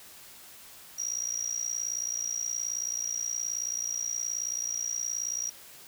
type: tone with amplitude modulation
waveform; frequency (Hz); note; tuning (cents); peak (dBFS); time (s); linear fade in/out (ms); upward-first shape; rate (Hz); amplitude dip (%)
triangle; 5730; F8; +44; -25; 0.98-5.5; 10; sine; 58.8; 90
effects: white hiss -50 dBFS RMS until 5.87 s